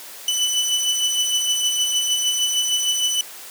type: beating tone pair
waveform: 25% pulse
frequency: 2982 / 2988.5 Hz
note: F#7 / F#7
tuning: +13 / +17 cents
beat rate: 6.5 Hz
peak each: -22 / -16 dBFS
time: 0.28-3.21 s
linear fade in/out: 2 ms
effects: white hiss -38 dBFS RMS until 3.5 s + high-pass 300 Hz 12 dB/octave